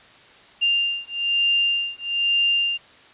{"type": "beating tone pair", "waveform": "sine", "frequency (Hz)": [2794, 2795.1], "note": ["F7", "F7"], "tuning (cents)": [0, 1], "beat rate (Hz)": 1.1, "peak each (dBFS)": -22, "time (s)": [0.61, 2.78], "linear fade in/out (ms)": 20, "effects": ["white hiss -49 dBFS RMS until 3.13 s", "resampled to 8000 Hz"]}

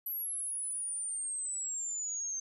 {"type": "exponential sweep", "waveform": "sine", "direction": "down", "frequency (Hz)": [11840, 6272], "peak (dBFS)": -34, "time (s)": [0.06, 2.4], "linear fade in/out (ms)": 5, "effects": []}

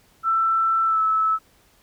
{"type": "tone with pitch glide", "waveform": "sine", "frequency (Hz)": [1333, 1304.1], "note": ["E6", "E6"], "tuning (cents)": [19, -19], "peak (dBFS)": -17, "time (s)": [0.23, 1.39], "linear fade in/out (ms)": 50, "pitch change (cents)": -38, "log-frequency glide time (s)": [0.85, 1.01], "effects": ["pink hiss -58 dBFS RMS until 1.82 s"]}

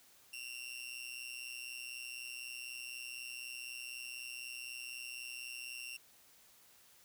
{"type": "tone with amplitude modulation", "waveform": "sawtooth", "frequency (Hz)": 2744, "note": "F7", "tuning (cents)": -31, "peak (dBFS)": -37, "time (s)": [0.33, 5.97], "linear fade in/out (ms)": 5, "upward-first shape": "sine", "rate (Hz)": 124, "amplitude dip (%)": 80, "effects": ["white hiss -64 dBFS RMS until 7.04 s"]}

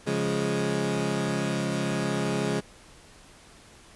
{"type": "chord", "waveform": "20% pulse", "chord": "Db major", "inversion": "none", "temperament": "equal", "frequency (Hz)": [138.59, 174.61, 207.7], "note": ["Db3", "F3", "Ab3"], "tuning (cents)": [0, 0, 0], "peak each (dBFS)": [-25, -26, -24], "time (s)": [0.06, 2.61], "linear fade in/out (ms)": 20, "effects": ["pink hiss -52 dBFS RMS until 3.95 s", "resampled to 24000 Hz"]}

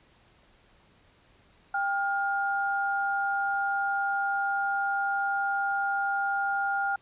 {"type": "tone pair together", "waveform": "sine", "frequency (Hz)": [794, 1414.7], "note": ["G5", "F6"], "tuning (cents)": [22, 22], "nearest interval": "minor seventh", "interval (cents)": 1000, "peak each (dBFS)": -28, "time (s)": [1.74, 6.96], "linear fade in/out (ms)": 5, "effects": ["pink hiss -61 dBFS RMS until 7.01 s", "resampled to 8000 Hz"]}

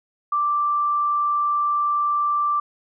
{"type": "tone", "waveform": "sine", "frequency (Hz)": 1174.7, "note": "D6", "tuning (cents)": 0, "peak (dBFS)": -18, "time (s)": [0.32, 2.6], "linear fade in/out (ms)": 5, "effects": []}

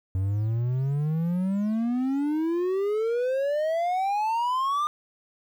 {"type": "exponential sweep", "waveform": "triangle", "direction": "up", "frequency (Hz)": [92.5, 1216], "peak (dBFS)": -21, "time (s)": [0.15, 4.87], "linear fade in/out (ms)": 0, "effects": ["10-bit"]}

